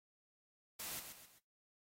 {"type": "noise with echo", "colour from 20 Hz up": "white", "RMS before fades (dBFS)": -45, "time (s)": [0.79, 1], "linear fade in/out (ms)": 10, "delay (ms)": 130, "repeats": 3, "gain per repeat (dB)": -7, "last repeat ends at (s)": 1.39, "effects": ["noise-tail reverb RT60 0.2 s tail -17 dB re dry", "AAC 48 kbps"]}